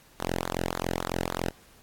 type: tone with flanger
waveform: sawtooth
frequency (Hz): 43.65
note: F1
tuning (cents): 0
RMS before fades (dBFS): -31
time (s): 0.19-1.51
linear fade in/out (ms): 20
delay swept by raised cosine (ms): 0.36 to 0.91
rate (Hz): 3.5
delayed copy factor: -1
effects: pink hiss -57 dBFS RMS until 1.82 s + AAC 64 kbps